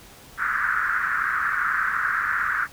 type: band-pass noise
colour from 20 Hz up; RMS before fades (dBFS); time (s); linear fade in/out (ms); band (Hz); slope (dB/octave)
pink; -24; 0.37-2.68; 50; 1300 to 1700; 48
effects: pink hiss -47 dBFS RMS until 2.72 s